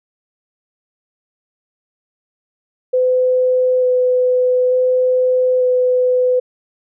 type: tone with vibrato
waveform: sine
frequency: 505 Hz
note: B4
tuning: 39 cents sharp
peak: -11 dBFS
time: 2.93-6.4 s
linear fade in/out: 10 ms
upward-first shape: square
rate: 0.56 Hz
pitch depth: 8 cents each way
effects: none